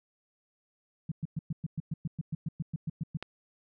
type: tone bursts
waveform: sine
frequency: 158 Hz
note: D#3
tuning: 27 cents sharp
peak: -29 dBFS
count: 16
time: 1.09-3.172 s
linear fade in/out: 5 ms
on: 27 ms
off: 110 ms
type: click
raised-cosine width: 0.3 ms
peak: -21 dBFS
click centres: 3.226 s
effects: none